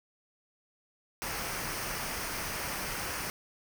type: noise with comb filter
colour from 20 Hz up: pink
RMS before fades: -36 dBFS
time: 1.22-3.3 s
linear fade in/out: 0 ms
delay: 0.27 ms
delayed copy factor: -0.5
effects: none